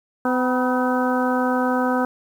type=harmonic tone with a mistuned harmonic; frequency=253.2 Hz; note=B3; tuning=43 cents sharp; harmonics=1 / 2 / 3 / 4 / 5 / 6; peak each=-21 / -24 / -26 / -27 / -28 / -29 dBFS; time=0.25-2.05 s; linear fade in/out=2 ms; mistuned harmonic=4; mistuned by=-61 cents; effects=8-bit